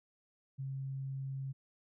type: tone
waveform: sine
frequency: 135 Hz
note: C#3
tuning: 45 cents flat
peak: -37 dBFS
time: 0.58-1.53 s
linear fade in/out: 20 ms
effects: none